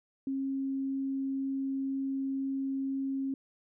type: tone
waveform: sine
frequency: 270.2 Hz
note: C#4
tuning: 44 cents flat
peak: -30 dBFS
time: 0.27-3.34 s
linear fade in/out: 2 ms
effects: none